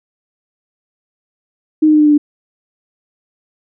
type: tone with pitch steps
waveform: sine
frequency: 310 / 306.8 / 303.6 / 300.5 / 297.4 / 294.3 Hz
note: D#4 / D#4 / D#4 / D4 / D4 / D4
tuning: -6 / -24 / -42 / +40 / +22 / +4 cents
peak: -6 dBFS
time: 1.82-2.18 s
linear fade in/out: 10 ms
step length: 60 ms
effects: none